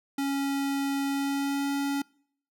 square tone with pitch glide, 277.2 to 280.1 Hz, C#4 to C#4, 0 to +18 cents, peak -27 dBFS, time 0.18-2.02 s, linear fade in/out 5 ms, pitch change +18 cents, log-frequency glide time 1.06-1.7 s, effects noise-tail reverb RT60 0.6 s tail -25 dB re dry

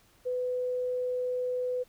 sine tone, 500 Hz, B4, 21 cents sharp, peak -28 dBFS, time 0.25-1.84 s, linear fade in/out 20 ms, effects pink hiss -63 dBFS RMS until 1.88 s

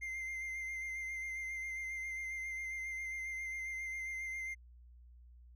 triangle tone with vibrato, 2090 Hz, C7, 2 cents flat, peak -37 dBFS, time 0.01-4.55 s, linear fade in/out 20 ms, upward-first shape sine, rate 7.4 Hz, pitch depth 22 cents each way, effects added 60 Hz sine -55 dBFS peak until 5.55 s

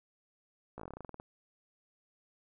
slowing click train, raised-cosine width 1 ms, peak -30 dBFS, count 14, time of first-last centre 0.78-1.199 s, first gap 16 ms, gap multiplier 1.11, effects none

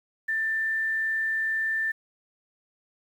sine tone with quantisation, 1779 Hz, A6, 19 cents sharp, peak -24 dBFS, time 0.28-1.92 s, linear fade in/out 10 ms, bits 9, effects none

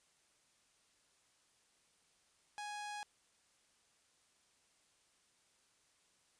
sawtooth tone, 831 Hz, G#5, 1 cent sharp, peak -39 dBFS, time 2.58-3.03 s, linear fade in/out 0 ms, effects white hiss -73 dBFS RMS until 6.39 s + resampled to 22050 Hz

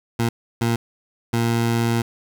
20% pulse tone bursts at uneven times, 116.54 Hz, A#2, in tune, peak -13 dBFS, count 3, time 0.19-0.29 / 0.61-0.76 / 1.33-2.02 s, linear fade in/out 5 ms, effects 9-bit

